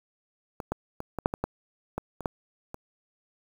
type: clicks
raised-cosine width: 1 ms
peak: -20 / -14 / -20 / -17 / -7 / -15 / -13 / -16 / -24 / -12 / -23 dBFS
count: 11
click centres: 0.602 / 0.72 / 1.004 / 1.187 / 1.259 / 1.339 / 1.44 / 1.98 / 2.207 / 2.258 / 2.744 s
effects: 7-bit